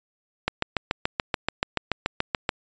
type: click train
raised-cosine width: 0.3 ms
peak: -6 dBFS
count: 15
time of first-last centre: 0.48-2.491 s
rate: 6.96 Hz
effects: resampled to 16000 Hz